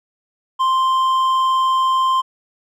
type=tone with hard clipping; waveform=sine; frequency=1046.5 Hz; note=C6; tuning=in tune; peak=-15 dBFS; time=0.59-2.22 s; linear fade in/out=20 ms; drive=5 dB; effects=none